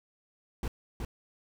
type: noise with echo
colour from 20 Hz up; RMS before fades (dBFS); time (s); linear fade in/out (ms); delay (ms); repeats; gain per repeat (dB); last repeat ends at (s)
brown; -32; 0.63-0.68; 2; 370; 1; -3; 1.05
effects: none